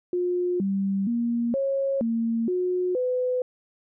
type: tone with pitch steps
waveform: sine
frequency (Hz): 356.9 / 195.6 / 235.6 / 546 / 229.1 / 362.8 / 503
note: F4 / G3 / A#3 / C#5 / A#3 / F#4 / B4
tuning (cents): +38 / -4 / +19 / -26 / -30 / -34 / +32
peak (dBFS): -22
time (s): 0.13-3.42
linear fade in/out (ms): 2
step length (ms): 470
effects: none

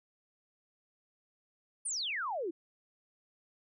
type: exponential sweep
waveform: sine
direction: down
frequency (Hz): 9820 to 311.1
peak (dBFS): -33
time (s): 1.85-2.51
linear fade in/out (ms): 10
effects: none

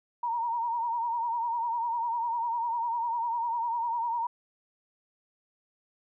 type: tone with vibrato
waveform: sine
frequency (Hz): 936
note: A#5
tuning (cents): +7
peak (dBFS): -27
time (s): 0.23-4.27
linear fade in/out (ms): 5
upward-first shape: triangle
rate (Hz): 10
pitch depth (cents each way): 77
effects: none

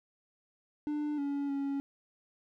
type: tone with pitch steps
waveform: triangle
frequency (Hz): 297.3 / 282.8 / 278.2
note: D4 / C#4 / C#4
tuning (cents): +21 / +35 / +6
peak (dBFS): -29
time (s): 0.87-1.8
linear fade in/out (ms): 0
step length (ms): 310
effects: none

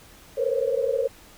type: tone cluster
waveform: sine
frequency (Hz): 455.9 / 487.8 / 530 / 549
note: A#4 / B4 / C5 / C#5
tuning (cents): -39 / -21 / +22 / -17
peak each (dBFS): -27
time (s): 0.37-1.08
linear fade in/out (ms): 10
effects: pink hiss -50 dBFS RMS until 1.37 s

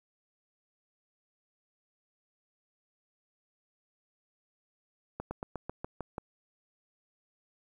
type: slowing click train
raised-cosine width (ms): 1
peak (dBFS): -22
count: 8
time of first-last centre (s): 5.2-6.182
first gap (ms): 110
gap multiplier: 1.08
effects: 10-bit

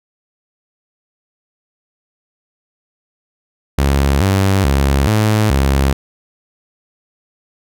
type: tone with pitch steps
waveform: sawtooth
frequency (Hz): 69.4 / 97.1 / 68.9 / 107.5 / 68.2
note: C#2 / G2 / C#2 / A2 / C#2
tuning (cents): +3 / -16 / -10 / -40 / -28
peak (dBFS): -7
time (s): 3.78-5.93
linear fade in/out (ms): 5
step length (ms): 430
effects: none

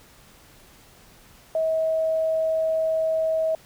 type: tone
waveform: sine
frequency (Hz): 641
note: E5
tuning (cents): -49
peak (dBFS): -20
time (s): 1.55-3.55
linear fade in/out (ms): 2
effects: pink hiss -52 dBFS RMS until 3.65 s

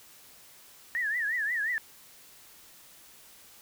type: tone with vibrato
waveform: sine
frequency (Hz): 1810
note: A6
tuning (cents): +48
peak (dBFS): -27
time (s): 0.95-1.78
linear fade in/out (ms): 0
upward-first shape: triangle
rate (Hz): 5.6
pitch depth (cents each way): 190
effects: white hiss -54 dBFS RMS until 3.61 s

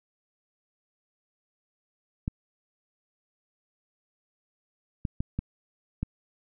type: clicks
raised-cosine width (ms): 5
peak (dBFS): -16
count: 5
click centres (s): 2.279 / 5.052 / 5.205 / 5.39 / 6.03
effects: none

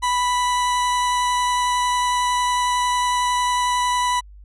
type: tone with vibrato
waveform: 40% pulse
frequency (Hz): 987.8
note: B5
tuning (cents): 0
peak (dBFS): -17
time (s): 0.02-4.21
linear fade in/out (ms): 20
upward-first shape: triangle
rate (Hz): 11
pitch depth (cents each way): 8
effects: added 50 Hz sine -40 dBFS peak until 4.44 s + resampled to 24000 Hz

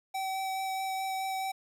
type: tone with vibrato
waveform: square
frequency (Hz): 766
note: G5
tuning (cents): -40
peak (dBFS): -32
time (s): 0.14-1.52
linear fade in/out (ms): 10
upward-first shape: sine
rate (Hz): 4.7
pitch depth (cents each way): 9
effects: 11-bit

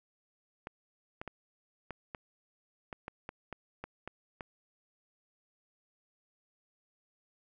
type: clicks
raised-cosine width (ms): 0.5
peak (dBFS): -25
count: 12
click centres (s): 0.671 / 1.215 / 1.277 / 1.907 / 2.148 / 2.928 / 3.081 / 3.291 / 3.527 / 3.84 / 4.076 / 4.408
effects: none

